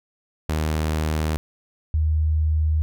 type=tone pair in turn; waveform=sawtooth / sine; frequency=77.78 / 77.78 Hz; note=D#2 / D#2; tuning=0 / 0 cents; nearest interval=unison; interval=0 cents; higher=neither; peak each=-17 dBFS; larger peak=neither; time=0.49-1.37 / 1.94-2.82 s; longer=neither; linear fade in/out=0 ms; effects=none